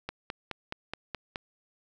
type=click train; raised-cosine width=0.3 ms; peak=-18 dBFS; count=7; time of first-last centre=0.09-1.358 s; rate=4.73 Hz; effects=none